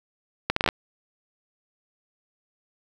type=accelerating click train; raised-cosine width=0.3 ms; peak=-5 dBFS; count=7; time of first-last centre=0.5-0.688 s; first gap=64 ms; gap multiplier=0.7; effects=7-bit